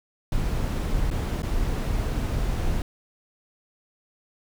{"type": "noise with dropouts", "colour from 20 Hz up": "brown", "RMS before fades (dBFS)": -25, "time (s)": [0.32, 2.82], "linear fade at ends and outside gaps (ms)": 2, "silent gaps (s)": [[1.103, 1.111], [1.421, 1.431]], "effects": []}